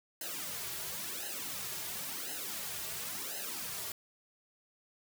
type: noise with flanger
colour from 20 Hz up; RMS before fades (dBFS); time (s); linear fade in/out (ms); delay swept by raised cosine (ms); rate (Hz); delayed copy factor
white; -40; 0.21-3.92; 2; 0.86 to 3.96; 0.95; -0.95
effects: none